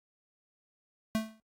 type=tone with exponential decay; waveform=square; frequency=220 Hz; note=A3; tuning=in tune; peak=-25 dBFS; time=1.15-1.4 s; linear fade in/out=0 ms; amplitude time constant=53 ms; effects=AAC 64 kbps